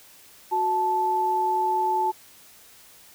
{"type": "tone pair together", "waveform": "sine", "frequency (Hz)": [368.6, 875], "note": ["F#4", "A5"], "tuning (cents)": [-7, -10], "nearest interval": "octave + minor third", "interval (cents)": 1497, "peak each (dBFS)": [-29, -21], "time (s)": [0.51, 2.12], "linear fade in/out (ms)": 20, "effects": ["white hiss -51 dBFS RMS until 3.14 s"]}